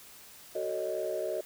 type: chord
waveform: sine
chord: D# half-diminished seventh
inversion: first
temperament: just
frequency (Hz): 373.4 / 448 / 560 / 622.3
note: F#4 / A4 / C#5 / D#5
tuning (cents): +16 / +31 / +18 / 0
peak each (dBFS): -36 / -37 / -37 / -33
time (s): 0.55-1.41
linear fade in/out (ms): 5
effects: tanh soft clip ceiling -23 dBFS + white hiss -52 dBFS RMS until 1.45 s